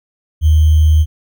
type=tone with sample-and-hold; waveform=sine; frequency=77.9 Hz; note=D#2; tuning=3 cents sharp; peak=-6 dBFS; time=0.41-1.06 s; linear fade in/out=50 ms; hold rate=3150 Hz; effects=none